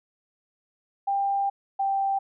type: tone pair in turn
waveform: sine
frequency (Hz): 794 / 784.4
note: G5 / G5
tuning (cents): +22 / +1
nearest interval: unison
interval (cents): 21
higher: first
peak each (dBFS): -22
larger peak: neither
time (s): 1.07-1.5 / 1.79-2.19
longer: first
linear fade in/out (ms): 10
effects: none